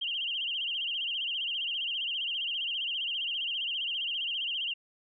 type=tone with vibrato; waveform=sine; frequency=2987 Hz; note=F#7; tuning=16 cents sharp; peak=-30 dBFS; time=0.01-4.74 s; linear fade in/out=10 ms; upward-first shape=sine; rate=15 Hz; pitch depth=140 cents each way; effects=none